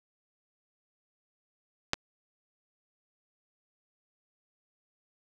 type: clicks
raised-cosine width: 0.2 ms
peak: -8 / -29 dBFS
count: 2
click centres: 1.934 / 1.941 s
effects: none